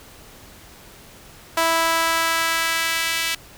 sawtooth tone with high-pass filter sweep, 329 Hz, E4, 3 cents flat, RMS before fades -21 dBFS, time 1.57-3.35 s, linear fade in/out 5 ms, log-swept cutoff 830 to 2400 Hz, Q 1.3, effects pink hiss -45 dBFS RMS until 3.57 s

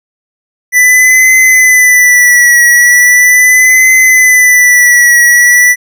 square tone with vibrato, 1982 Hz, B6, 6 cents sharp, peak -3 dBFS, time 0.72-5.76 s, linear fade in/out 50 ms, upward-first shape triangle, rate 0.39 Hz, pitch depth 55 cents each way, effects none

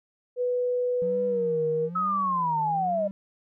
sine tone with pitch glide, 493.9 to 472.4 Hz, B4 to A#4, 0 to +23 cents, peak -23 dBFS, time 0.36-1.9 s, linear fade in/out 50 ms, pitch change -77 cents, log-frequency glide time 1.27-1.4 s
triangle tone with vibrato, 174.61 Hz, F3, in tune, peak -32 dBFS, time 1.02-3.11 s, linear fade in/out 0 ms, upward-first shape sine, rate 1.1 Hz, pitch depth 200 cents each way
sine linear sweep, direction down, 1300 to 596 Hz, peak -23 dBFS, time 1.95-3.08 s, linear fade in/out 10 ms
effects none

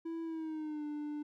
triangle tone with pitch glide, 329.6 to 297.1 Hz, E4 to D4, 0 to +20 cents, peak -35 dBFS, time 0.05-1.23 s, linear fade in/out 10 ms, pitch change -180 cents, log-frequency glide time 0.23-0.85 s, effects none

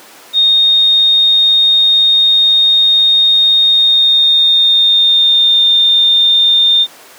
sine tone with pitch glide, 3698 to 3622 Hz, A#7 to A7, -15 to +49 cents, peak -6 dBFS, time 0.33-6.87 s, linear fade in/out 50 ms, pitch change -36 cents, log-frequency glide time 3.65-5.68 s, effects pink hiss -37 dBFS RMS until 7.18 s + high-pass 400 Hz 12 dB/octave

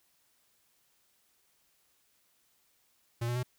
square tone with pitch steps, 117.8 / 121.25 / 124.8 Hz, A#2 / B2 / B2, +19 / -31 / +19 cents, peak -31 dBFS, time 3.21-3.432 s, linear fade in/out 10 ms, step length 74 ms, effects white hiss -71 dBFS RMS until 3.58 s

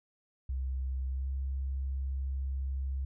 sine tone with pitch glide, 65.41 to 67.02 Hz, C2 to C2, 0 to +42 cents, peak -31 dBFS, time 0.49-3.05 s, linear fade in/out 5 ms, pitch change +42 cents, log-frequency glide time 1.1-1.29 s, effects none

